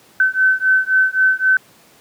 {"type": "beating tone pair", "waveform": "sine", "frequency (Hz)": [1525, 1528.8], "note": ["G6", "G6"], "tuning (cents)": [-48, -44], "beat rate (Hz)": 3.8, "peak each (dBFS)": -15, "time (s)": [0.2, 1.57], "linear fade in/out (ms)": 2, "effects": ["pink hiss -49 dBFS RMS until 2 s", "high-pass 150 Hz 12 dB/octave"]}